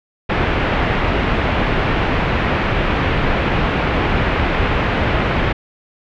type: low-pass noise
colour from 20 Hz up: pink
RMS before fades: -17 dBFS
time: 0.29-5.53 s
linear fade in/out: 10 ms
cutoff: 2800 Hz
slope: 24 dB/octave
effects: none